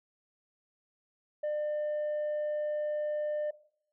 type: tone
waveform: sine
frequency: 600 Hz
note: D5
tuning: 37 cents sharp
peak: -27 dBFS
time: 1.43-3.51 s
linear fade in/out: 10 ms
effects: noise-tail reverb RT60 0.6 s tail -18 dB re dry + tanh soft clip ceiling -29 dBFS